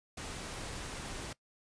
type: noise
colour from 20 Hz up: pink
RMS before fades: -42 dBFS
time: 0.17-1.33 s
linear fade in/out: 5 ms
effects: noise-tail reverb RT60 0.1 s tail -20 dB re dry + resampled to 22050 Hz